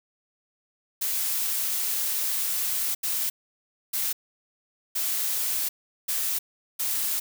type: noise bursts at uneven times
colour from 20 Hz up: blue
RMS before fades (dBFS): -27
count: 6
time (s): 1.01-2.95 / 3.03-3.3 / 3.93-4.13 / 4.95-5.69 / 6.08-6.39 / 6.79-7.2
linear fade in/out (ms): 10
effects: none